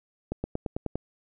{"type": "accelerating click train", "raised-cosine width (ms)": 2, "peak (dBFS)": -16, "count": 7, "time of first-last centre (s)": [0.32, 0.956], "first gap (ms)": 120, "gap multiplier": 0.95, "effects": []}